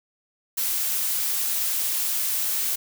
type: noise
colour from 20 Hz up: blue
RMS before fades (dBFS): -25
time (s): 0.57-2.76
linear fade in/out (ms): 10
effects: none